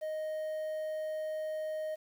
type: tone with quantisation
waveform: triangle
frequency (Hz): 622.3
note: D#5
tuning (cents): 0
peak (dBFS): -32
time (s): 0.01-1.96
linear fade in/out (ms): 20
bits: 10
effects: none